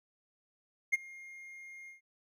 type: tone with ADSR envelope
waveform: triangle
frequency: 2128 Hz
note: C7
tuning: 29 cents sharp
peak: -21 dBFS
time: 0.92-2.01 s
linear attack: 19 ms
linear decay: 23 ms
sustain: -24 dB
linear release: 130 ms
effects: none